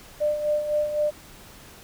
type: tone with tremolo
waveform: sine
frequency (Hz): 598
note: D5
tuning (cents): +31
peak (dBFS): -19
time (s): 0.2-1.11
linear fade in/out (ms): 20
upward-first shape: sine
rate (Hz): 3.9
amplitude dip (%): 60
effects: pink hiss -47 dBFS RMS until 1.83 s